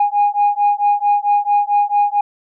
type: beating tone pair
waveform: sine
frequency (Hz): 819 / 823.5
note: G#5 / G#5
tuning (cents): -24 / -15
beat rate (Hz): 4.5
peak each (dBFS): -14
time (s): 0-2.21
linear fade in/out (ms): 5
effects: tanh soft clip ceiling -7 dBFS